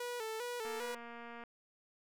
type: tone with vibrato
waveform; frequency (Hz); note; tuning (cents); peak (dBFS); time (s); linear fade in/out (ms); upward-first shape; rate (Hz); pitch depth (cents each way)
sawtooth; 463.3; A#4; -11; -35; 0-0.95; 5; square; 2.5; 84
type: click train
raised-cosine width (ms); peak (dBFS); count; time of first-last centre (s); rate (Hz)
0.5; -35; 186; 0.65-1.437; 235
effects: none